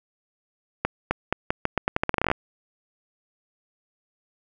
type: accelerating click train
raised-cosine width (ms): 0.5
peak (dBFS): -6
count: 18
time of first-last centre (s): 0.85-2.315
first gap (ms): 260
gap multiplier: 0.83
effects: none